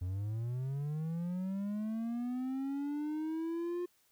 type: linear sweep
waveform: triangle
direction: up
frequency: 87.2 to 356.4 Hz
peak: -32 dBFS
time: 0.01-3.86 s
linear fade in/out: 10 ms
effects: white hiss -71 dBFS RMS until 4.11 s